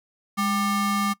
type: ring-modulated tone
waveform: square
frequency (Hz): 493.9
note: B4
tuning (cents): 0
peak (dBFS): -19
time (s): 0.37-1.14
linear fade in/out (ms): 20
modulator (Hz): 699
effects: noise-tail reverb RT60 0.1 s tail -21 dB re dry